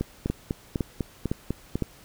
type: two click trains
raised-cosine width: 3 ms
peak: -13 / -12 dBFS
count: 8 / 4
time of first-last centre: 0.01-1.756 / 0.3-1.823 s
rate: 4.01 / 1.97 Hz
effects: pink hiss -52 dBFS RMS until 2.04 s